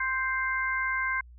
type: harmonic tone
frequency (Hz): 523.3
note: C5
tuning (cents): 0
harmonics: 2 / 3 / 4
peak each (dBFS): -32 / -29 / -31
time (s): 0-1.21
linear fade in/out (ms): 5
effects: added 60 Hz sine -47 dBFS peak until 1.38 s